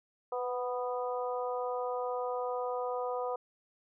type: harmonic tone with a mistuned harmonic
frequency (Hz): 246.9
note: B3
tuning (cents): 0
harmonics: 2 / 3 / 4 / 5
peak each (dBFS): -34 / -38 / -40 / -42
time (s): 0.32-3.36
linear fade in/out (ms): 5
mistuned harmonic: 2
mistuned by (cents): +16
effects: none